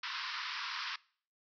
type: band-pass noise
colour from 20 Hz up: pink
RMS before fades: -40 dBFS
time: 0.03-0.96 s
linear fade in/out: 5 ms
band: 960 to 5400 Hz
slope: 96 dB/octave
effects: noise-tail reverb RT60 0.5 s tail -23 dB re dry